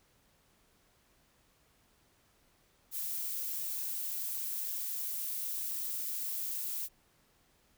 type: noise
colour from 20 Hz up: violet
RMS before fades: -37 dBFS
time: 2.91-6.89 s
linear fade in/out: 50 ms
effects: pink hiss -69 dBFS RMS until 7.77 s